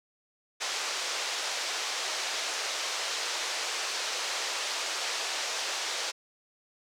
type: band-pass noise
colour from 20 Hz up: white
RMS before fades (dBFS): -33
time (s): 0.6-6.12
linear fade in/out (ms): 20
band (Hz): 430 to 6400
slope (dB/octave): 24
effects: none